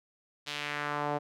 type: tone with band-pass filter sweep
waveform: sawtooth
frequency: 146.83 Hz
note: D3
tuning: in tune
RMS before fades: -34 dBFS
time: 0.46-1.19 s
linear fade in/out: 20 ms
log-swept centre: 3800 to 660 Hz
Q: 1.6
effects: none